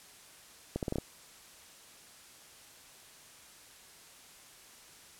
accelerating click train, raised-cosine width 2 ms, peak -19 dBFS, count 6, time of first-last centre 0.76-0.984 s, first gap 68 ms, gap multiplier 0.79, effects white hiss -55 dBFS RMS until 5.19 s + low-pass 11000 Hz 12 dB/octave

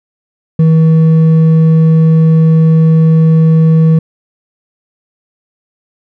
sine tone with hard clipping, 160.5 Hz, E3, 46 cents flat, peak -5 dBFS, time 0.59-3.99 s, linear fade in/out 5 ms, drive 4 dB, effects none

